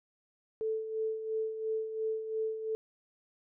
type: tone with tremolo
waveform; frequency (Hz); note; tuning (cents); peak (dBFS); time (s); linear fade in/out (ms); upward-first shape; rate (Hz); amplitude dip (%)
sine; 440; A4; 0; -29; 0.61-2.75; 0; sine; 2.9; 60
effects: none